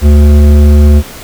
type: tone with hard clipping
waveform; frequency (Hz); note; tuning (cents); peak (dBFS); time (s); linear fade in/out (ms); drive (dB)
triangle; 73.42; D2; 0; -3; 0.01-1.03; 50; 16
effects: pink hiss -28 dBFS RMS until 1.23 s